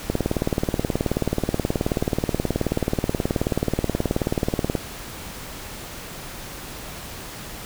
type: click train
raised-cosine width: 2 ms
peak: -7 dBFS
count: 88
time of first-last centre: 0.1-4.752 s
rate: 18.7 Hz
effects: pink hiss -36 dBFS RMS until 7.65 s